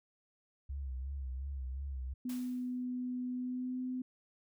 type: tone with vibrato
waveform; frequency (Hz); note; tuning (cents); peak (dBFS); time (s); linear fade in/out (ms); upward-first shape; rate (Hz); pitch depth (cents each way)
sine; 66.8; C2; +36; -37; 0.69-2.14; 10; sine; 2.8; 83
type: tone with pitch glide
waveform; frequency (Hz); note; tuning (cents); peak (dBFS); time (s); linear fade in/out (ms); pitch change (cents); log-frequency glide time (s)
sine; 249.8 to 254.2; B3 to C4; +20 to -50; -35; 2.25-4.02; 5; +30; 3.34-3.8
type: noise with exponential decay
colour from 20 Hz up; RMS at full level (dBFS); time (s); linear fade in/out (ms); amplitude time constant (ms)
white; -48; 2.29-2.85; 5; 120
effects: none